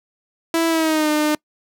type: tone with pitch glide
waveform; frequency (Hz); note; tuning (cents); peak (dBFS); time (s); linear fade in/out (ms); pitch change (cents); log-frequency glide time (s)
sawtooth; 330 to 302.6; E4 to D#4; +2 to -48; -12; 0.54-1.35; 2; -150; 0.68-1.1
effects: noise-tail reverb RT60 0.1 s tail -25 dB re dry

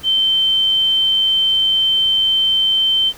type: tone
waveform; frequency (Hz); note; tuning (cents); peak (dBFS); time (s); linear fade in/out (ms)
sine; 3101; G7; -19; -12; 0.03-3.13; 50
effects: pink hiss -40 dBFS RMS until 3.17 s

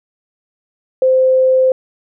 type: tone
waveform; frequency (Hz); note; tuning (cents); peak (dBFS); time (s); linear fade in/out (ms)
sine; 519; C5; -14; -8; 1.02-1.72; 2
effects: none

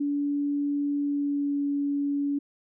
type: tone with pitch glide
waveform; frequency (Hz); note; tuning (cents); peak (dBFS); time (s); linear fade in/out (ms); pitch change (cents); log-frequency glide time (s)
sine; 287 to 284.4; D4 to C#4; -40 to +45; -24; 0-2.39; 10; -15; 0.99-1.64
effects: none

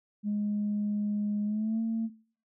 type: tone with pitch glide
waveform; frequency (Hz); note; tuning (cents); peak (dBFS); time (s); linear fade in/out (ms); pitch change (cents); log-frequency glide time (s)
sine; 207.7 to 225.2; G#3 to A3; 0 to +40; -26; 0.23-2.1; 50; +140; 1.45-1.79
effects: noise-tail reverb RT60 0.5 s tail -21 dB re dry + tanh soft clip ceiling -23 dBFS

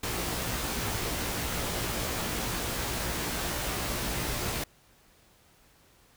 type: noise with comb filter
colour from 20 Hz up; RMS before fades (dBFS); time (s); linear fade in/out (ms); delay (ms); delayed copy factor
pink; -32; 0.03-4.64; 5; 17; +0.6
effects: pink hiss -61 dBFS RMS until 6.16 s

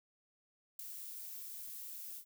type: noise with ADSR envelope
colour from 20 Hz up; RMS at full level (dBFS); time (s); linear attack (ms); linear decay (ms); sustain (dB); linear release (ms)
violet; -39; 0.79-2.25; 6; 3; -8; 78
effects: none

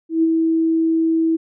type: tone with ADSR envelope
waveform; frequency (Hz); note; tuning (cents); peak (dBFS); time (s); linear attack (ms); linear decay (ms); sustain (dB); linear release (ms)
sine; 325.3; E4; -23; -11; 0.09-1.37; 140; 33; -3; 17
effects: none

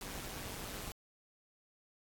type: noise with amplitude modulation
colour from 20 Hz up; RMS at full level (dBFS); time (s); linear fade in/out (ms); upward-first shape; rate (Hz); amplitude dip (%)
pink; -41; 0.01-0.92; 2; sine; 194; 70
effects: AAC 64 kbps

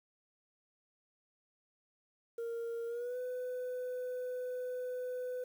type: tone with pitch glide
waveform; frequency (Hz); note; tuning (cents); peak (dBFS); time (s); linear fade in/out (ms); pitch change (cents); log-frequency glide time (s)
sine; 464.7 to 500.9; A#4 to B4; -5 to +24; -34; 2.38-5.44; 5; +129; 2.87-3.17
effects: tanh soft clip ceiling -35 dBFS + 10-bit

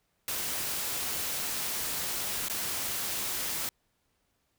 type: noise with dropouts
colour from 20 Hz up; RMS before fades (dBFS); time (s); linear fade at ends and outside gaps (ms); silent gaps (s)
white; -33; 0.28-3.69; 1; 2.484-2.498
effects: pink hiss -75 dBFS RMS until 4.58 s

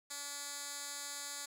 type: tone with band-pass filter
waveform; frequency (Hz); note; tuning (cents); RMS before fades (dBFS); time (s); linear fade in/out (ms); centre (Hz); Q
10% pulse; 285.8; D4; -47; -44; 0.1-1.46; 10; 7800; 1.2
effects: none

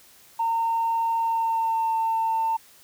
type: tone with pitch glide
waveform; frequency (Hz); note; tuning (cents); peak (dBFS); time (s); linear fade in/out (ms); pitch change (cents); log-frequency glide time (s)
sine; 914 to 899.3; A#5 to A5; -34 to +38; -20; 0.39-2.57; 10; -28; 1.19-1.88
effects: tanh soft clip ceiling -17 dBFS + white hiss -53 dBFS RMS until 2.83 s

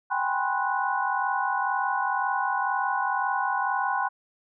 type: tone cluster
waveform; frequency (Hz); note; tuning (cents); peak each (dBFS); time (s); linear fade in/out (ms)
sine; 777 / 819 / 997 / 1062 / 1476; G5 / G#5 / B5 / C6 / F#6; -16 / -24 / +16 / +25 / -5; -30; 0.1-4.09; 20
effects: none

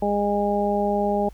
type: harmonic tone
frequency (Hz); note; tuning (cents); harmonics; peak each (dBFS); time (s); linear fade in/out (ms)
204.2; G#3; -29; 1 / 2 / 3 / 4; -25 / -25 / -25 / -25; 0.02-1.29; 5
effects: added 50 Hz sine -40 dBFS peak until 1.33 s + pink hiss -57 dBFS RMS until 1.33 s

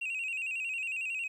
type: tone with vibrato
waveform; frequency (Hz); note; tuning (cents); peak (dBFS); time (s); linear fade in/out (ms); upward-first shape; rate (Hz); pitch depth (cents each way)
sine; 2637; E7; 0; -30; 0.01-1.28; 10; square; 11; 69
effects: tanh soft clip ceiling -31 dBFS + 11-bit

